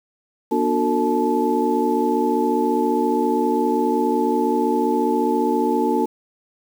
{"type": "tone cluster", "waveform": "sine", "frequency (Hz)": [240.7, 295.5, 365.5, 451.1, 867], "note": ["B3", "D4", "F#4", "A4", "A5"], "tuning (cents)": [-44, 11, -21, 43, -26], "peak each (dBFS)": -23, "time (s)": [0.51, 6.06], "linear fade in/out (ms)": 10, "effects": ["7-bit"]}